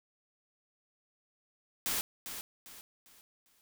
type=noise with echo; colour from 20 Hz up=white; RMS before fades=-33 dBFS; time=1.86-2.01 s; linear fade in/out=0 ms; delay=400 ms; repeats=4; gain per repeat=-9 dB; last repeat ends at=3.61 s; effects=none